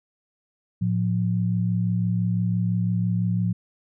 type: tone pair together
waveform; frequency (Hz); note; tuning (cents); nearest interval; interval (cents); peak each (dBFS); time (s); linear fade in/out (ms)
sine; 111.7 / 177.65; A2 / F3; +27 / +30; minor sixth; 803; -23; 0.81-3.53; 10
effects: none